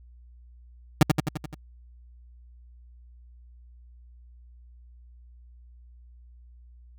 30% pulse tone with echo, 152.1 Hz, D#3, 39 cents flat, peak -9 dBFS, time 1.01-1.03 s, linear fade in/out 2 ms, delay 86 ms, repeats 6, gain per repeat -4 dB, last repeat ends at 1.546 s, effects added 60 Hz sine -48 dBFS peak until 6.98 s

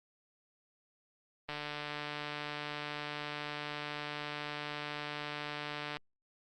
click train, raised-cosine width 0.3 ms, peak -23 dBFS, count 664, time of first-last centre 1.49-5.97 s, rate 148 Hz, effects Opus 24 kbps

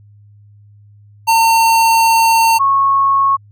square / sine tone pair in turn, 908 / 1098 Hz, A#5 / C#6, -46 / -17 cents, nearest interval minor third, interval 329 cents, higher second, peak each -9 dBFS, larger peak neither, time 1.27-2.59 / 2.59-3.37 s, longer first, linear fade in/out 20 ms, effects added 103 Hz sine -41 dBFS peak until 3.51 s

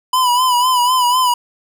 square tone with vibrato, 998 Hz, B5, 18 cents sharp, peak -12 dBFS, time 0.13-1.34 s, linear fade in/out 5 ms, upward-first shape sine, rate 4 Hz, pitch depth 58 cents each way, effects 9-bit

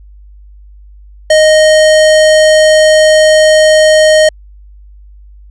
square tone, 621 Hz, D#5, 3 cents flat, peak -4 dBFS, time 1.3-4.29 s, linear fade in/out 5 ms, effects added 50 Hz sine -33 dBFS peak until 5.5 s + resampled to 22050 Hz

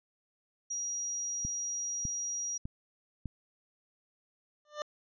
sine tone, 5740 Hz, F8, 47 cents sharp, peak -33 dBFS, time 0.7-2.58 s, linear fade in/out 10 ms
click train, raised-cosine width 5 ms, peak -25 dBFS, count 4, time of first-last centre 1.45-3.257 s, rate 1.66 Hz
25% pulse tone with exponential growth, 597 Hz, D5, 28 cents sharp, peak -27 dBFS, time 4.65-4.82 s, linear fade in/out 1 ms, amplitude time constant 35 ms
effects resampled to 16000 Hz

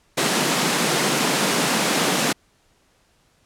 pink high-pass noise, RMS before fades -20 dBFS, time 0.17-2.33 s, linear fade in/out 10 ms, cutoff 150 Hz, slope 48 dB/octave, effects pink hiss -61 dBFS RMS until 3.45 s + low-pass 10000 Hz 12 dB/octave

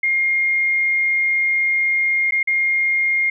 sine tone with dropouts, 2128 Hz, C7, 29 cents sharp, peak -15 dBFS, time 0.03-3.3 s, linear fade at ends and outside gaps 5 ms, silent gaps 2.309-2.321 / 2.43-2.473 s, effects none

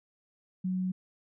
sine tone, 185 Hz, F#3, in tune, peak -28 dBFS, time 0.64-0.92 s, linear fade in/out 10 ms, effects none

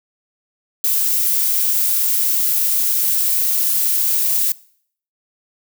violet noise, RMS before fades -17 dBFS, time 0.84-4.52 s, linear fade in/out 2 ms, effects noise-tail reverb RT60 0.6 s tail -22 dB re dry

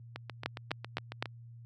two click trains, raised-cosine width 0.3 ms, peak -23 / -15 dBFS, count 9 / 4, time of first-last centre 0.16-1.257 / 0.46-1.225 s, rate 7.29 / 3.92 Hz, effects added 117 Hz sine -47 dBFS peak until 1.65 s + high-pass 80 Hz 12 dB/octave

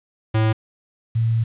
square / sine tone pair in turn, 110 / 113.88 Hz, A2 / A#2, 0 / -40 cents, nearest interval minor second, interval 60 cents, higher second, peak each -16 dBFS, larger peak neither, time 0.34-0.53 / 1.15-1.44 s, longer second, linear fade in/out 10 ms, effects resampled to 8000 Hz + 8-bit

